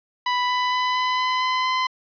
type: tone with pitch steps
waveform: sawtooth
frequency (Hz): 990 / 995.7 / 1001.5 / 1007.3 / 1013.1 / 1019 / 1024.9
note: B5 / B5 / B5 / B5 / B5 / C6 / C6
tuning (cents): +4 / +14 / +24 / +34 / +44 / -46 / -36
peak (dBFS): -16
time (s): 0.26-1.87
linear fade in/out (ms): 5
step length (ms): 230
effects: resampled to 11025 Hz + 9-bit